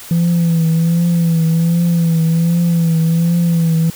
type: tone with vibrato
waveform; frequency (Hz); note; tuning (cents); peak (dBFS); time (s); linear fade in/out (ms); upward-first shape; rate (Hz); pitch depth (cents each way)
sine; 167.2; E3; +25; -8; 0.11-3.9; 2; triangle; 1.3; 57
effects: tanh soft clip ceiling -9 dBFS + white hiss -34 dBFS RMS until 3.95 s